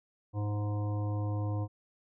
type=harmonic tone; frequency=103.83 Hz; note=G#2; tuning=in tune; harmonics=1 / 3 / 5 / 7 / 9 / 10; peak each=-30 / -40 / -44 / -47 / -49 / -50 dBFS; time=0.33-1.68 s; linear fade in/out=50 ms; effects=none